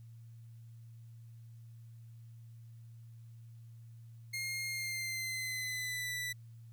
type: tone with pitch glide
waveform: sawtooth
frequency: 2131 to 1976.8 Hz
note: C7 to B6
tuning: +31 to +1 cents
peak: -33 dBFS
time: 4.33-6.33 s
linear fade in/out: 10 ms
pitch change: -130 cents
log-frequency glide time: 4.68-6.12 s
effects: added 115 Hz sine -50 dBFS peak until 6.72 s + white hiss -75 dBFS RMS until 6.72 s